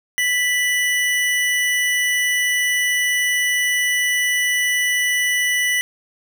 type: tone pair together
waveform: square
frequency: 1975.6 / 2960 Hz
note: B6 / F#7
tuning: 0 / 0 cents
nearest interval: perfect fifth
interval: 700 cents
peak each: -18 / -25 dBFS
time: 0.18-5.81 s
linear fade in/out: 0 ms
effects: none